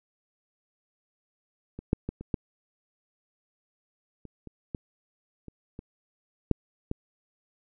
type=clicks; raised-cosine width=3 ms; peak=-25 / -9 / -18 / -26 / -13 / -30 / -29 / -19 / -29 / -26 / -8 / -17 dBFS; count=12; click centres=1.79 / 1.931 / 2.09 / 2.21 / 2.342 / 4.253 / 4.473 / 4.748 / 5.483 / 5.791 / 6.513 / 6.914 s; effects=none